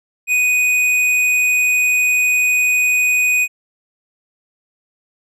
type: tone with hard clipping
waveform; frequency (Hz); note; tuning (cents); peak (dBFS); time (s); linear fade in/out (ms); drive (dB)
sine; 2488; D#7; -1; -14; 0.27-3.48; 50; 9
effects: none